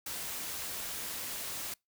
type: noise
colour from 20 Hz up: white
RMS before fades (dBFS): -39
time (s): 0.06-1.74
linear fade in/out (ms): 5
effects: noise-tail reverb RT60 0.2 s tail -26 dB re dry